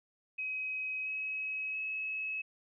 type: tone with pitch steps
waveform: sine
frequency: 2535 / 2556 / 2576 Hz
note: D#7 / D#7 / E7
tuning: +32 / +46 / -41 cents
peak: -34 dBFS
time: 0.38-2.42 s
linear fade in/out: 10 ms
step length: 680 ms
effects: none